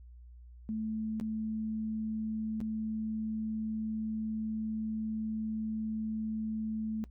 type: tone with dropouts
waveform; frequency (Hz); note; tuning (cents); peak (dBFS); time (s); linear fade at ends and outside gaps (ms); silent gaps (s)
sine; 218.7; A3; -10; -32; 0.69-7.04; 0; 1.199-1.211 / 2.604-2.613
effects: noise-tail reverb RT60 0.1 s tail -19 dB re dry + added 60 Hz sine -49 dBFS peak until 7.1 s